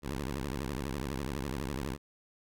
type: tone with vibrato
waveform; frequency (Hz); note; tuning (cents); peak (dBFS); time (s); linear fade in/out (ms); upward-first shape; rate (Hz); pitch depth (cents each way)
10% pulse; 68.1; C#2; -30; -26; 0.02-1.98; 50; triangle; 12; 280
effects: none